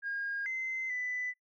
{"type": "tone with pitch steps", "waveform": "sine", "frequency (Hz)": [1624, 2064, 1994], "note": ["G#6", "C7", "B6"], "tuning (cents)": [-39, -24, 16], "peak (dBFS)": -32, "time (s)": [0.02, 1.34], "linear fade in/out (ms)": 50, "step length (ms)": 440, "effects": ["noise-tail reverb RT60 0.1 s tail -22 dB re dry", "tanh soft clip ceiling -28 dBFS"]}